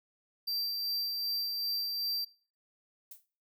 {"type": "tone with tremolo", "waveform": "square", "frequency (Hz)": 4699, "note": "D8", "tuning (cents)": 0, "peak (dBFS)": -31, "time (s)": [0.47, 2.25], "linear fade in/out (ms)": 10, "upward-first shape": "sine", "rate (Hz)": 2.6, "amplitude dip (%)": 30}
{"type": "noise with exponential decay", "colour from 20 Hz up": "violet", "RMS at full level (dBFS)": -43, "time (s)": [3.11, 3.26], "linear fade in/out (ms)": 5, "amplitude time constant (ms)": 31}
{"effects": ["noise-tail reverb RT60 0.4 s tail -19 dB re dry"]}